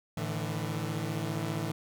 sawtooth chord, A suspended fourth, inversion none, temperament equal with one note detuned, 110 / 149.83 / 164.81 Hz, A2 / D3 / E3, 0 / +35 / 0 cents, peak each -32 dBFS, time 0.17-1.72 s, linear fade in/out 5 ms, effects none

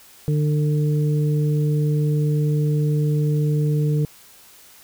harmonic tone, 150 Hz, D3, 37 cents sharp, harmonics 1 / 2 / 3, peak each -17 / -30 / -28 dBFS, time 0.28-4.05 s, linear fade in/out 0 ms, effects white hiss -48 dBFS RMS until 4.83 s

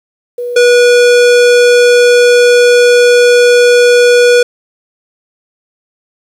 sine / square tone pair in turn, 486 / 486 Hz, B4 / B4, -28 / -28 cents, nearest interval unison, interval 0 cents, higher neither, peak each -15 / -4 dBFS, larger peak second, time 0.38-0.56 / 0.56-4.43 s, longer second, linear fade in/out 5 ms, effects low-pass 8000 Hz 12 dB/octave + 7-bit

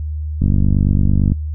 click train, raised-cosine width 5 ms, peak -3 dBFS, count 45, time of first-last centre 0.42-1.32 s, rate 48.9 Hz, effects noise-tail reverb RT60 0.2 s tail -25 dB re dry + added 76 Hz sine -20 dBFS peak until 1.54 s

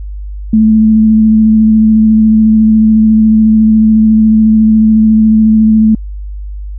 sine tone with vibrato, 218.5 Hz, A3, 12 cents flat, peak -3 dBFS, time 0.53-5.95 s, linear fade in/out 5 ms, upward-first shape square, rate 14 Hz, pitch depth 12 cents each way, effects added 50 Hz sine -19 dBFS peak until 6.78 s

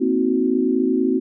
sine chord, C half-diminished seventh, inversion third, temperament equal with one note detuned, 233.1 / 261.6 / 317.7 / 370 Hz, Bb3 / C4 / Eb4 / Gb4, 0 / 0 / +36 / 0 cents, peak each -24 / -19 / -24 / -21 dBFS, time 0-1.2 s, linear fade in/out 20 ms, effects none

